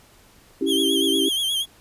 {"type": "chord", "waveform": "sine", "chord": "C# diminished", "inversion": "none", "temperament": "equal", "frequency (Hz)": [277.2, 329.6, 392], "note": ["C#4", "E4", "G4"], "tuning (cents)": [0, 0, 0], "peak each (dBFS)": -24, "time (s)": [0.61, 1.29], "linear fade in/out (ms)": 5}
{"type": "tone with vibrato", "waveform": "45% pulse", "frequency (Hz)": 3230, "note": "G#7", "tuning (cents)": -49, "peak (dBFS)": -21, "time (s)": [0.66, 1.66], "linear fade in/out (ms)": 50, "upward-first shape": "sine", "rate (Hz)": 8.4, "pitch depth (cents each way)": 69}
{"effects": ["pink hiss -53 dBFS RMS until 1.8 s", "resampled to 32000 Hz"]}